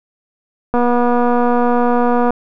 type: click train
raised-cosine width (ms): 1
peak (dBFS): -3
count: 380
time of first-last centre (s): 0.74-2.306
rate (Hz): 242
effects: none

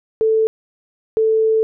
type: tone pair in turn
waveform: sine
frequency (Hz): 441.4 / 441.4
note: A4 / A4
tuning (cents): +5 / +5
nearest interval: unison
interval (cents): 0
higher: neither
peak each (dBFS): -12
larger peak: neither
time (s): 0.21-0.47 / 1.17-1.63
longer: second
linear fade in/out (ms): 0
effects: none

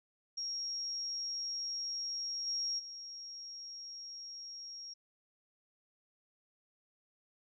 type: tone with level steps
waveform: sine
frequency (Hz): 5588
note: F8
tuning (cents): 0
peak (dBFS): -36 / -33 / -44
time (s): 0.37-4.94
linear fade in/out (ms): 10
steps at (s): 2.46 / 2.78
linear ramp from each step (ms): 20
effects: none

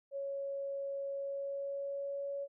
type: tone with pitch glide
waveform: sine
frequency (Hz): 554.4 to 560.5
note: C#5 to C#5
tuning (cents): 0 to +19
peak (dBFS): -36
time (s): 0.11-2.48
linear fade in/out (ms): 50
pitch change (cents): +19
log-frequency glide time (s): 1.12-2.28
effects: none

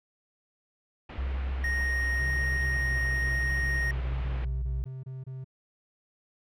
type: low-pass noise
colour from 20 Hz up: pink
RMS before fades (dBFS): -43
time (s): 1.09-4.45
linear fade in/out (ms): 5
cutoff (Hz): 2900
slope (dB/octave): 24
type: tone with pitch glide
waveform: sine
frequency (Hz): 66 to 60.87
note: C2 to B1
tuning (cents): +16 to -24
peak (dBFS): -28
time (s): 1.18-4.84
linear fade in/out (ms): 0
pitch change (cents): -140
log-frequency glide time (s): 2.62-4.45
type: tone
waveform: triangle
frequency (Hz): 1864.7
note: A#6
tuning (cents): 0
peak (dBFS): -26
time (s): 1.64-3.91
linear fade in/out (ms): 2
type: tone bursts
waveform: triangle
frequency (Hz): 130.81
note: C3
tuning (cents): 0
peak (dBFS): -34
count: 16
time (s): 2.19-5.445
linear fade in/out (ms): 10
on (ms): 180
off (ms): 25
effects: none

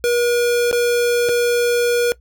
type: tone with dropouts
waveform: square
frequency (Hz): 480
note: B4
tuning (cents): -49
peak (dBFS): -15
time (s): 0.04-2.12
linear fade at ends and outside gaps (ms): 0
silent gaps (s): 0.713-0.728 / 1.288-1.292
effects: noise-tail reverb RT60 0.1 s tail -19 dB re dry + added 60 Hz sine -47 dBFS peak until 2.2 s

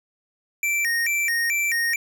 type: tone with vibrato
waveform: square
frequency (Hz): 2085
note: C7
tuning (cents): -7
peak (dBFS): -21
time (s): 0.63-1.96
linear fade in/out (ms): 2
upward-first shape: square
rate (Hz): 2.3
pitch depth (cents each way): 200
effects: none

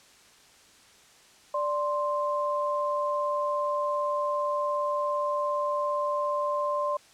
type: tone pair together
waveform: sine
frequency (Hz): 587.3 / 1047.1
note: D5 / C6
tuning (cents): 0 / +1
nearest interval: minor seventh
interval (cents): 1001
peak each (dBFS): -28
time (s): 1.54-6.97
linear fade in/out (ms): 5
effects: white hiss -56 dBFS RMS until 7.13 s + low-pass 8000 Hz 12 dB/octave

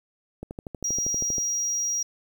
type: click train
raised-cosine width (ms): 2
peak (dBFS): -21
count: 13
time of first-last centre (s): 0.43-1.382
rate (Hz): 12.6
type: tone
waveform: triangle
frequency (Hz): 5720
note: F8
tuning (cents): +41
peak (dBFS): -23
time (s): 0.84-2.03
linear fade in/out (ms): 5
effects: 9-bit

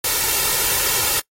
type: noise with comb filter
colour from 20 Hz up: white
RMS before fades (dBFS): -19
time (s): 0.04-1.2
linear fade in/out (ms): 5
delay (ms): 2.2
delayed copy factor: +0.65
effects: noise-tail reverb RT60 0.1 s tail -22 dB re dry + AAC 48 kbps

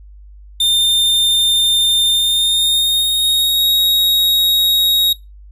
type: tone with pitch glide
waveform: 45% pulse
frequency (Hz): 3612 to 3781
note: A7 to A#7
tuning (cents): +45 to +24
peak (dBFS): -11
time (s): 0.6-5.13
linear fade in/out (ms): 5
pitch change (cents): +79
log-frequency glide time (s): 2.11-3.68
effects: noise-tail reverb RT60 0.2 s tail -18 dB re dry + added 50 Hz sine -36 dBFS peak until 5.51 s

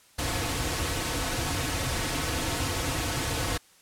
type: noise with comb filter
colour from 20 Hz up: pink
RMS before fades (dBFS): -29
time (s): 0.18-3.58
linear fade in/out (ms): 10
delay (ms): 5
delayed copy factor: -0.65
effects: white hiss -58 dBFS RMS until 3.81 s + low-pass 11000 Hz 12 dB/octave

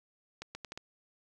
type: accelerating click train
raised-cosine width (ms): 0.2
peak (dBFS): -24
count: 5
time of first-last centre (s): 0.42-0.775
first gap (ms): 130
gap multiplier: 0.75
effects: none

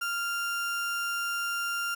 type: tone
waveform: 35% pulse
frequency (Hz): 1393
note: F6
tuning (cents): -5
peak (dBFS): -27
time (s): 0.01-1.95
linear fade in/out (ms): 10
effects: 9-bit

